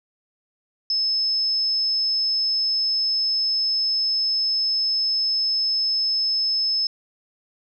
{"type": "tone", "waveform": "sine", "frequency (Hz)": 5220, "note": "E8", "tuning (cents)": -18, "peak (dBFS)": -19, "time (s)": [0.9, 6.87], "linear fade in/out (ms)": 2, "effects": []}